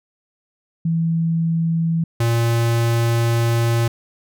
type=tone pair in turn; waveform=sine / square; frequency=164.81 / 116.54 Hz; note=E3 / A#2; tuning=0 / 0 cents; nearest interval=tritone; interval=600 cents; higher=first; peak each=-16 dBFS; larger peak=neither; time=0.85-2.04 / 2.2-3.88 s; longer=second; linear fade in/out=5 ms; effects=none